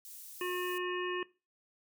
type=high-pass noise; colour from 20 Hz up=pink; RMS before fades=-49 dBFS; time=0.05-0.78 s; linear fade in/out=0 ms; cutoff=10000 Hz; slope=12 dB/octave
type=harmonic tone; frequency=360.5 Hz; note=F#4; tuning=45 cents flat; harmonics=1 / 3 / 5 / 7 / 8; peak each=-35 / -40 / -42 / -43 / -44 dBFS; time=0.41-1.23 s; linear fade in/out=2 ms
effects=noise-tail reverb RT60 0.3 s tail -20 dB re dry